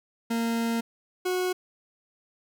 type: tone pair in turn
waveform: 40% pulse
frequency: 230.5 / 365.9 Hz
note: A#3 / F#4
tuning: -19 / -19 cents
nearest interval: minor sixth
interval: 800 cents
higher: second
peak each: -24 dBFS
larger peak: neither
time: 0.3-0.81 / 1.25-1.53 s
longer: first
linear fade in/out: 10 ms
effects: none